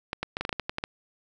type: clicks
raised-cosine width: 0.3 ms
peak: -13 dBFS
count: 11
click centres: 0.131 / 0.23 / 0.369 / 0.41 / 0.451 / 0.493 / 0.528 / 0.597 / 0.695 / 0.784 / 0.839 s
effects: none